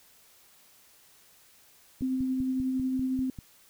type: click train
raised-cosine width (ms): 5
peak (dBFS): -27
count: 8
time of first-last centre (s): 2.01-3.388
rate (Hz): 5.08
type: tone with tremolo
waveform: sine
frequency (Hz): 259.8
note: C4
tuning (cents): -12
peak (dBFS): -25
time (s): 2.02-3.3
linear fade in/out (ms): 2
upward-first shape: sine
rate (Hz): 11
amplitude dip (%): 25
effects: white hiss -59 dBFS RMS until 3.69 s